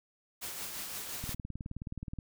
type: noise with tremolo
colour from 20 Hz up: white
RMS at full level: -39 dBFS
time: 0.41-1.35 s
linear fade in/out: 20 ms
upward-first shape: triangle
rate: 5.8 Hz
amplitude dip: 40%
type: click train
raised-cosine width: 5 ms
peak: -27 dBFS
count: 19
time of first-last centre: 1.24-2.187 s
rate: 19 Hz
effects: none